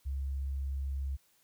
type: tone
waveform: sine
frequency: 68.2 Hz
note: C#2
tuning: 28 cents flat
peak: -32 dBFS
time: 0.05-1.17 s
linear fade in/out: 20 ms
effects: white hiss -69 dBFS RMS until 1.43 s